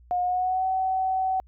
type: tone with pitch glide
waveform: sine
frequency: 718 to 755.9 Hz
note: F5 to F#5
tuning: +48 to +37 cents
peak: -22 dBFS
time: 0.11-1.4 s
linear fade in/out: 0 ms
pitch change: +89 cents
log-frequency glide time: 0.22-0.66 s
effects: added 60 Hz sine -50 dBFS peak until 1.47 s